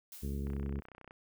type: noise with exponential decay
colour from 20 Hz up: blue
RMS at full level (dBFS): -47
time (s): 0.12-0.86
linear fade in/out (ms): 2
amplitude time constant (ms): 160
type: harmonic tone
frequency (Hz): 69.3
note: C#2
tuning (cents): 0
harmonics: 1 / 2 / 3 / 4 / 5 / 6 / 7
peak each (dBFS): -36 / -42 / -41 / -49 / -50 / -49 / -58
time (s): 0.22-0.81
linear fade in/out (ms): 20
type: click train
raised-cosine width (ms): 0.5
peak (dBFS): -36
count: 21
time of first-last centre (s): 0.47-1.109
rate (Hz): 31.3
effects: none